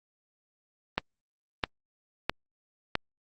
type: click train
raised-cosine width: 0.3 ms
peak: -9 dBFS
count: 4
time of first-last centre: 0.98-2.954 s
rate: 1.52 Hz
effects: Opus 32 kbps